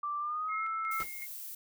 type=tone with pitch glide; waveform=sine; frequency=1174.7 to 1318.6 Hz; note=D6 to E6; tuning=0 to 0 cents; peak=-32 dBFS; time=0.03-1.03 s; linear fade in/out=5 ms; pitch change=+200 cents; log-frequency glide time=0.19-0.64 s
type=tone with tremolo; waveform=sine; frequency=2139 Hz; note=C7; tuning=38 cents sharp; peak=-37 dBFS; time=0.48-1.27 s; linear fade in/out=50 ms; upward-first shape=square; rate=2.7 Hz; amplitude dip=60%
type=noise; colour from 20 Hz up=violet; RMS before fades=-43 dBFS; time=0.91-1.55 s; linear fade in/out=5 ms
type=noise with exponential decay; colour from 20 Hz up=pink; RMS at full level=-39 dBFS; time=1-1.13 s; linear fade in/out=1 ms; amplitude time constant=27 ms
effects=none